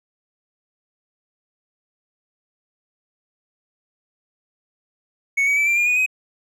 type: tone with pitch steps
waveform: triangle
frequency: 2217 / 2265 / 2314 / 2364 / 2415 / 2467 / 2520 Hz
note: C#7 / C#7 / D7 / D7 / D7 / D#7 / D#7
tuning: 0 / +37 / -26 / +11 / +48 / -15 / +21 cents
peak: -14 dBFS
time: 5.37-6.063 s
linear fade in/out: 10 ms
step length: 99 ms
effects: none